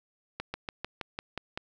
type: slowing click train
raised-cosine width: 0.3 ms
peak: -18 dBFS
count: 8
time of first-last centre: 0.4-1.575 s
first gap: 140 ms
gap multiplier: 1.06
effects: none